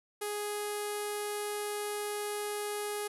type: tone with low-pass filter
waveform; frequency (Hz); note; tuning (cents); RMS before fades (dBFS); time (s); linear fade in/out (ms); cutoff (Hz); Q
sawtooth; 415.3; G#4; 0; -36; 0.21-3.08; 10; 11000; 4.5
effects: none